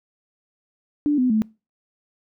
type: tone with pitch steps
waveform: sine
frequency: 293.7 / 252.7 / 217.5 Hz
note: D4 / B3 / A3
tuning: 0 / +40 / -20 cents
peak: -16 dBFS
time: 1.06-1.42 s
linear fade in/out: 0 ms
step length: 120 ms
effects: noise-tail reverb RT60 0.3 s tail -25 dB re dry